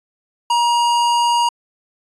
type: tone with hard clipping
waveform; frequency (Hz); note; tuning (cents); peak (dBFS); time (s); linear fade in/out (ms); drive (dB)
sine; 949; A#5; +31; -15; 0.5-1.49; 5; 18
effects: resampled to 22050 Hz